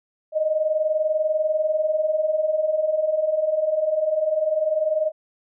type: tone pair together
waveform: sine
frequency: 604.8 / 625 Hz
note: D#5 / D#5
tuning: -49 / +8 cents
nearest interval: minor second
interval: 57 cents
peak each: -25 / -20 dBFS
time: 0.32-5.12 s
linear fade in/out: 50 ms
effects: none